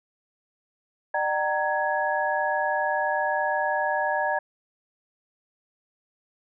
sine tone cluster, 602 / 767 / 928 / 1672 Hz, D5 / G5 / A#5 / G#6, +43 / -38 / -8 / +11 cents, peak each -28 dBFS, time 1.14-4.39 s, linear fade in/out 5 ms, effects none

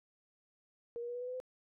sine tone with pitch steps, 470.8 / 477.1 / 483.5 / 489.9 / 496.5 / 503.1 / 509.9 Hz, A#4 / A#4 / B4 / B4 / B4 / B4 / C5, +17 / +40 / -37 / -14 / +9 / +32 / -45 cents, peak -38 dBFS, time 0.96-1.401 s, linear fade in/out 0 ms, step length 63 ms, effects none

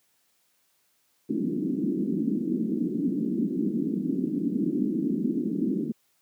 white band-pass noise, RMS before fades -27 dBFS, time 1.29-5.92 s, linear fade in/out 10 ms, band 180 to 330 Hz, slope 48 dB/octave, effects white hiss -69 dBFS RMS until 6.21 s + high-pass 100 Hz 12 dB/octave

